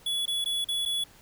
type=tone with dropouts; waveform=square; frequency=3400 Hz; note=G#7; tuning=40 cents sharp; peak=-27 dBFS; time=0.06-1.04 s; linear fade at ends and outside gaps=5 ms; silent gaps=0.257-0.278 / 0.444-0.458 / 0.645-0.686 / 0.853-0.858 s; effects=pink hiss -55 dBFS RMS until 1.21 s